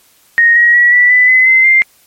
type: tone with pitch steps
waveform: sine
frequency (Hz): 1864.7 / 1896.2 / 1928.2 / 1960.8 / 1993.9 / 2028 / 2062 / 2097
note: A#6 / A#6 / B6 / B6 / B6 / B6 / C7 / C7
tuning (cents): 0 / +29 / -42 / -13 / +16 / +45 / -26 / +3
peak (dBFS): -4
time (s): 0.38-1.82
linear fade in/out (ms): 0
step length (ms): 180
effects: white hiss -49 dBFS RMS until 2.06 s + MP3 64 kbps